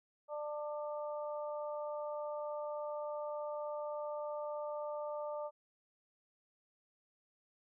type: harmonic tone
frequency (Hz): 297.4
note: D4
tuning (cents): +22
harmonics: 2 / 3 / 4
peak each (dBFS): -39 / -46 / -48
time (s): 0.28-5.51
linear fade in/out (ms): 50
effects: none